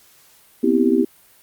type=chord; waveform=sine; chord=C major seventh; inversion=third; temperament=just; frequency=245.3 / 261.6 / 327 / 392.4 Hz; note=B3 / C4 / E4 / G4; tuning=-12 / 0 / -14 / +2 cents; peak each=-19 dBFS; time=0.63-1.05 s; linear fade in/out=10 ms; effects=white hiss -52 dBFS RMS until 1.42 s + Opus 48 kbps